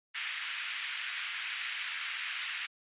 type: band-pass noise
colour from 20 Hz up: pink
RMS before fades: -38 dBFS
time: 0.14-2.67 s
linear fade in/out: 20 ms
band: 1700 to 3300 Hz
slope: 24 dB/octave
effects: resampled to 8000 Hz